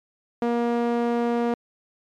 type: tone with band-pass filter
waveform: sawtooth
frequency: 236.8 Hz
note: A#3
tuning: 27 cents sharp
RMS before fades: -23 dBFS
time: 0.42-1.54 s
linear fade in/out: 2 ms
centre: 490 Hz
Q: 0.94
effects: MP3 96 kbps